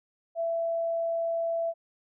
sine tone, 667 Hz, E5, 20 cents sharp, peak -26 dBFS, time 0.35-1.74 s, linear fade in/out 50 ms, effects none

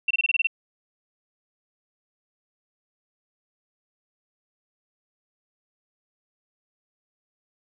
sine tone bursts, 2709 Hz, E7, 47 cents sharp, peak -18 dBFS, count 8, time 0.08-0.471 s, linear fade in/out 5 ms, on 27 ms, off 25 ms, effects none

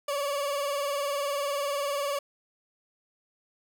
30% pulse tone with vibrato, 568 Hz, C#5, 42 cents sharp, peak -25 dBFS, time 0.08-2.19 s, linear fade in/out 5 ms, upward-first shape sine, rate 20 Hz, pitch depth 59 cents each way, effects none

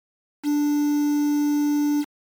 triangle tone with quantisation, 293.3 Hz, D4, 2 cents flat, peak -16 dBFS, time 0.43-2.05 s, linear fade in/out 50 ms, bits 6, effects MP3 96 kbps

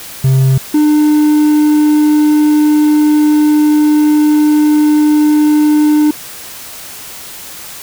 triangle tone pair in turn, 132.6 / 301 Hz, C3 / D4, +23 / +43 cents, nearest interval octave + major second, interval 1420 cents, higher second, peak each -4 dBFS, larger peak neither, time 0.24-0.58 / 0.74-6.11 s, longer second, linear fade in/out 5 ms, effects white hiss -29 dBFS RMS until 7.82 s

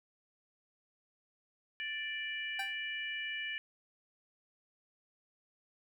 harmonic tone, 587.3 Hz, D5, in tune, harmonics 3 / 4 / 5, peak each -40 / -41 / -42 dBFS, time 1.8-3.58 s, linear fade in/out 0 ms
25% pulse tone with exponential decay, 784 Hz, G5, in tune, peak -31 dBFS, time 2.59-2.76 s, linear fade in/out 5 ms, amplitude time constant 36 ms
effects none

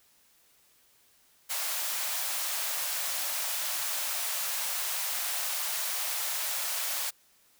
white high-pass noise, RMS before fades -32 dBFS, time 1.49-7.11 s, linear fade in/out 20 ms, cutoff 550 Hz, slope 48 dB/octave, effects white hiss -64 dBFS RMS until 7.59 s

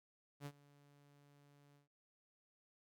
sawtooth tone with ADSR envelope, 143.4 Hz, D3, 41 cents flat, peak -40 dBFS, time 0.4-1.88 s, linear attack 59 ms, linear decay 57 ms, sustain -22 dB, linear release 130 ms, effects none

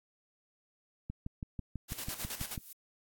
click train, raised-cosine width 5 ms, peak -26 dBFS, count 10, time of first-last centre 1.1-2.578 s, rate 6.09 Hz
white noise with tremolo, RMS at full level -39 dBFS, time 1.88-2.58 s, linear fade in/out 50 ms, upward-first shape square, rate 9.5 Hz, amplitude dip 65%
violet noise with exponential growth, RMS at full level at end -45 dBFS, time 2.27-2.73 s, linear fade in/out 5 ms, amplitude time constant 98 ms
effects AAC 64 kbps

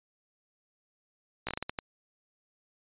slowing click train, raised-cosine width 0.3 ms, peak -17 dBFS, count 8, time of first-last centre 1.47-1.788 s, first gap 16 ms, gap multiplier 1.34, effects resampled to 8000 Hz

